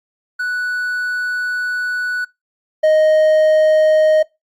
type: tone pair in turn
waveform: triangle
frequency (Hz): 1480 / 622.3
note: F#6 / D#5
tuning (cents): 0 / 0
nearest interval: octave + minor third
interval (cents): 1500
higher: first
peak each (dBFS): -16 / -7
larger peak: second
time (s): 0.39-2.25 / 2.83-4.23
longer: first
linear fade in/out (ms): 10
effects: noise-tail reverb RT60 0.2 s tail -22 dB re dry + Opus 48 kbps